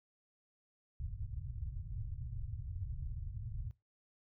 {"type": "low-pass noise", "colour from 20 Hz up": "white", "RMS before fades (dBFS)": -42, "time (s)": [1, 3.71], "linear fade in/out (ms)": 0, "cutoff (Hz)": 120, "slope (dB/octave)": 48, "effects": ["noise-tail reverb RT60 0.2 s tail -19 dB re dry"]}